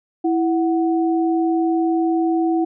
sine tone pair together, 329.6 / 739.9 Hz, E4 / F#5, 0 / 0 cents, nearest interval octave + major second, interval 1400 cents, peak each -16 / -24 dBFS, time 0.24-2.65 s, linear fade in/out 10 ms, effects none

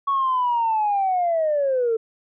sine linear sweep, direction down, 1120 to 439.1 Hz, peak -17 dBFS, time 0.07-1.97 s, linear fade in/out 10 ms, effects tanh soft clip ceiling -14 dBFS

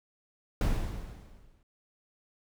brown noise with exponential decay, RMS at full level -24 dBFS, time 0.61-1.63 s, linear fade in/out 2 ms, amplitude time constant 220 ms, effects none

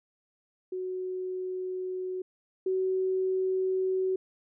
sine tone pair in turn, 370 / 375.8 Hz, F#4 / F#4, 0 / +27 cents, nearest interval unison, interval 27 cents, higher second, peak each -31 / -25 dBFS, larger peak second, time 0.72-2.22 / 2.66-4.16 s, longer neither, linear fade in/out 5 ms, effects none

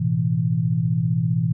sine chord, A suspended second, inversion none, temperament equal with one note detuned, 110 / 125.19 / 164.81 Hz, A2 / B2 / E3, 0 / +24 / 0 cents, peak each -25 / -22 / -21 dBFS, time 0-1.53 s, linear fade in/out 10 ms, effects none

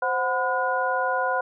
sine tone cluster, 522 / 738 / 1006 / 1444 Hz, C5 / F#5 / B5 / F#6, -4 / -5 / +32 / -43 cents, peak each -27 dBFS, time 0.02-1.41 s, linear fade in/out 5 ms, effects none

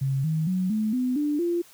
sine tone with pitch steps, 135.3 / 158.14 / 184.83 / 216 / 252.5 / 295.1 / 344.9 Hz, C#3 / D#3 / F#3 / A3 / B3 / D4 / F4, -42 / +28 / -2 / -32 / +39 / +8 / -22 cents, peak -22 dBFS, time 0.01-1.62 s, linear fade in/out 10 ms, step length 230 ms, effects white hiss -53 dBFS RMS until 1.73 s

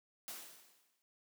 white noise with exponential decay, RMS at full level -44 dBFS, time 0.28-1.02 s, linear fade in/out 0 ms, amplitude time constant 160 ms, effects high-pass 200 Hz 12 dB/octave

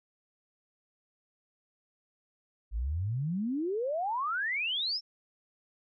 sine exponential sweep, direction up, 49.77 to 5510 Hz, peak -29 dBFS, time 2.71-5.01 s, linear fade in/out 50 ms, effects none

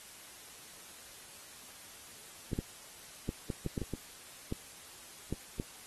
clicks, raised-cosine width 3 ms, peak -21 dBFS, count 11, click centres 2.532 / 2.589 / 3.291 / 3.502 / 3.663 / 3.778 / 3.817 / 3.937 / 4.524 / 5.326 / 5.599 s, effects white hiss -52 dBFS RMS until 5.86 s + AAC 32 kbps

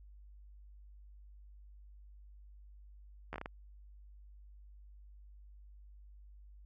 slowing click train, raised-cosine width 0.5 ms, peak -26 dBFS, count 6, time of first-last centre 3.33-3.459 s, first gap 12 ms, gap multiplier 1.39, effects added 50 Hz sine -53 dBFS peak until 6.65 s

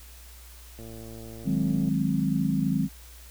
click train, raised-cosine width 2 ms, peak -31 dBFS, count 125, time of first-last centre 0.79-1.887 s, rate 113 Hz
sine chord, Ab dominant seventh, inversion second, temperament equal with one note detuned, 155.56 / 185 / 207.7 / 263.1 Hz, Eb3 / Gb3 / Ab3 / C4, 0 / 0 / 0 / +10 cents, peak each -28 dBFS, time 1.44-2.89 s, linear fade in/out 50 ms
effects added 60 Hz sine -46 dBFS peak until 3.3 s + white hiss -51 dBFS RMS until 3.3 s

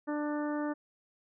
harmonic tone, 296.6 Hz, D4, 17 cents sharp, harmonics 1 / 2 / 3 / 4 / 5 / 6, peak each -32 / -38 / -42 / -44 / -46 / -48 dBFS, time 0.07-0.74 s, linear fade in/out 20 ms, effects none

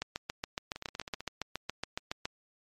two click trains, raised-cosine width 0.2 ms, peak -23 / -16 dBFS, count 8 / 17, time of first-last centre 0.76-1.206 / 0.02-2.255 s, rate 15.7 / 7.16 Hz, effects MP3 64 kbps

